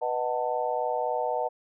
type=chord; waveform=sine; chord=B dominant seventh; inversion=none; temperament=just; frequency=493.9 / 617.4 / 740.8 / 889 Hz; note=B4 / D#5 / F#5 / A5; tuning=0 / -14 / +2 / +18 cents; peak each=-31 dBFS; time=0.01-1.49 s; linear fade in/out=20 ms; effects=none